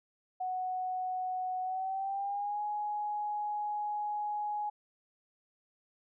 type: tone with pitch glide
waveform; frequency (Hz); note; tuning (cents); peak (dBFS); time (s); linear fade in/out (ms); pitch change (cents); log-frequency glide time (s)
sine; 740 to 835.4; F#5 to G#5; 0 to +10; -32; 0.4-4.7; 10; +210; 1.62-2.62
effects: none